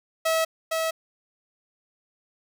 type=tone with echo; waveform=sawtooth; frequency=647 Hz; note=E5; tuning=32 cents flat; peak=-17 dBFS; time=0.25-0.45 s; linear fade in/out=10 ms; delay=460 ms; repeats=1; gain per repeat=-3 dB; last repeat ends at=0.91 s; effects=none